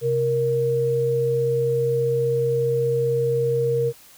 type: tone pair together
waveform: sine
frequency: 131.22 / 467.6 Hz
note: C3 / A#4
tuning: +5 / +5 cents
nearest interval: octave + minor seventh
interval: 2200 cents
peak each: -25 / -19 dBFS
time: 0.01-3.93 s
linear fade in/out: 50 ms
effects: white hiss -49 dBFS RMS until 4.17 s